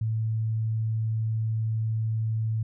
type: tone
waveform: sine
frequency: 110.9 Hz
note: A2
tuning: 14 cents sharp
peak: -24 dBFS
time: 0.01-2.63 s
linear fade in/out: 5 ms
effects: none